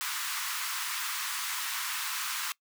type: high-pass noise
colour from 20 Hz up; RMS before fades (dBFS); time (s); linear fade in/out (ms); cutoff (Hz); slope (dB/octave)
pink; -34; 0.01-2.52; 0; 1000; 48
effects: noise-tail reverb RT60 0.1 s tail -22 dB re dry